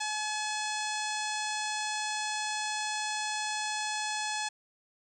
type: harmonic tone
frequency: 853 Hz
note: G#5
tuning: 46 cents sharp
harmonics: 1 / 2 / 3 / 4 / 5 / 6 / 7 / 8 / 9 / 10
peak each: -35 / -38 / -40 / -41 / -42 / -43 / -43 / -44 / -45 / -45 dBFS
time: 0-4.49 s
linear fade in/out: 10 ms
effects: 11-bit